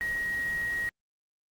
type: tone in noise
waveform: sine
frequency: 1892 Hz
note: A#6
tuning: 25 cents sharp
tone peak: -28 dBFS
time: 0.01-0.89 s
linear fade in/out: 0 ms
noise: pink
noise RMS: -44 dBFS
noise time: 0.01-0.89 s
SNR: +13 dB
effects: Opus 48 kbps